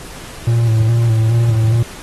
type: tone with vibrato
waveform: triangle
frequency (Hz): 114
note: A#2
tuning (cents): -38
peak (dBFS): -8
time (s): 0.47-1.83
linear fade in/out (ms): 5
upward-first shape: square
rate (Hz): 2.4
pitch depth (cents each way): 40
effects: pink hiss -34 dBFS RMS until 2.02 s + AAC 32 kbps

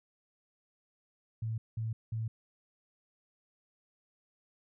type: tone bursts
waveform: sine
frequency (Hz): 111.9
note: A2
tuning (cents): +30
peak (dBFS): -32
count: 3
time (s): 1.42-2.28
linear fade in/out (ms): 5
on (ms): 160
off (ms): 190
effects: none

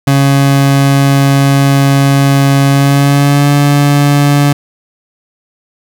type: tone with pitch glide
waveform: 30% pulse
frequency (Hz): 138.59 to 143.56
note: C#3 to D3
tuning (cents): 0 to -39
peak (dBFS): -3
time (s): 0.07-4.53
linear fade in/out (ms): 5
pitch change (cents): +61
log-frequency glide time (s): 2.69-3.49
effects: none

